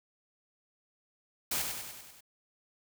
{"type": "noise with echo", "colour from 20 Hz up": "white", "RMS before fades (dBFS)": -32, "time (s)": [1.51, 1.62], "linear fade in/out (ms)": 5, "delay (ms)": 98, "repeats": 6, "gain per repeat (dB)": -4, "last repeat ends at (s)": 2.208, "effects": []}